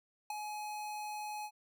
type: tone with ADSR envelope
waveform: square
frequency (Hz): 843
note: G#5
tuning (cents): +26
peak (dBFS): -34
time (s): 0.3-1.51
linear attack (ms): 4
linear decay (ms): 9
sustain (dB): -6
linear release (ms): 63
effects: none